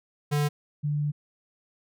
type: tone pair in turn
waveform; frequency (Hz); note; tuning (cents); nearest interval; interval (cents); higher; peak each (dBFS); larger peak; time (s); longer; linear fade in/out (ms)
square / sine; 146.83 / 147.41; D3 / D3; 0 / +7; unison; 7; second; -23 / -24; first; 0.31-0.49 / 0.83-1.12; second; 20
effects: none